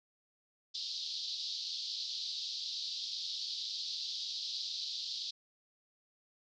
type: band-pass noise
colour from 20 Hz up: white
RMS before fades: -40 dBFS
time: 0.74-5.31 s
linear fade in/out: 10 ms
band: 3600 to 4900 Hz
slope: 48 dB/octave
effects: none